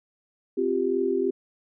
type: chord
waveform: sine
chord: C suspended fourth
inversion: none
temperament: equal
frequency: 261.6 / 349.2 / 392 Hz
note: C4 / F4 / G4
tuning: 0 / 0 / 0 cents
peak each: -29 / -27 / -24 dBFS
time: 0.57-1.31 s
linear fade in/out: 10 ms
effects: none